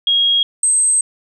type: tone pair in turn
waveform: sine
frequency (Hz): 3280 / 8265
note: G#7 / C9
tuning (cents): -22 / -22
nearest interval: octave + major third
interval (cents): 1600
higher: second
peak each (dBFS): -11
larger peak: neither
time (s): 0.07-0.43 / 0.63-1.01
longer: second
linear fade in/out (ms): 2
effects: none